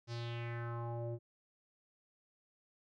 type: tone with low-pass filter sweep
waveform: square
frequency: 117.9 Hz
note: A#2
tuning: 20 cents sharp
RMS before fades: -41 dBFS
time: 0.07-1.19 s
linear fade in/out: 50 ms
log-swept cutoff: 5500 to 440 Hz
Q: 3.2
effects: none